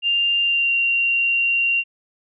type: tone with pitch glide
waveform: sine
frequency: 2794 to 2762 Hz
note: F7 to F7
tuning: 0 to -20 cents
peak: -16 dBFS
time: 0.02-1.84 s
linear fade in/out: 50 ms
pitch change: -20 cents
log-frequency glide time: 0.41-0.73 s
effects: none